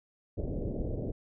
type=low-pass noise; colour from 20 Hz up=pink; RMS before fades=-34 dBFS; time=0.37-1.12 s; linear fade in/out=10 ms; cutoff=600 Hz; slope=48 dB/octave; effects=none